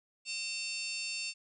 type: harmonic tone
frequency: 900 Hz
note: A5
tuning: 39 cents sharp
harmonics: 3 / 4 / 5 / 6 / 7 / 8 / 9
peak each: -38 / -51 / -41 / -45 / -51 / -48 / -45 dBFS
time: 0.25-1.34 s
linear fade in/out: 50 ms
effects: none